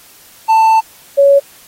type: tone pair in turn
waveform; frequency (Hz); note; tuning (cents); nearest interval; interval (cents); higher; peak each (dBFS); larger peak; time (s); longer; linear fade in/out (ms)
triangle / sine; 888 / 559.4; A5 / C#5; +16 / +16; minor sixth; 800; first; -4; neither; 0.48-0.81 / 1.17-1.4; first; 20
effects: white hiss -42 dBFS RMS until 1.67 s + AAC 48 kbps